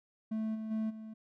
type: tone with level steps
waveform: triangle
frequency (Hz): 219.2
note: A3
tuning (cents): -6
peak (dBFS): -30 / -35 / -29 / -41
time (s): 0.31-1.14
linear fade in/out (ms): 10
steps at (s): 0.54 / 0.7 / 0.89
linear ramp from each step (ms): 20
effects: none